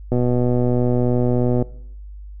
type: click train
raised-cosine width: 2 ms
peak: -7 dBFS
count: 186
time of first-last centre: 0.12-1.624 s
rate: 123 Hz
effects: noise-tail reverb RT60 0.7 s tail -21 dB re dry + added 50 Hz sine -33 dBFS peak until 2.4 s